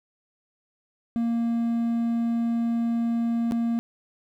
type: tone with dropouts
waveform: triangle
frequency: 232.6 Hz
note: A#3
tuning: 4 cents flat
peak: -20 dBFS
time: 1.16-3.79 s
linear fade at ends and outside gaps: 0 ms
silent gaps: 3.511-3.521 s
effects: 10-bit